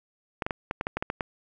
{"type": "clicks", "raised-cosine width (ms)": 0.5, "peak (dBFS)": -13, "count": 10, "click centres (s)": [0.422, 0.465, 0.508, 0.711, 0.811, 0.869, 0.97, 1.025, 1.101, 1.208], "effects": []}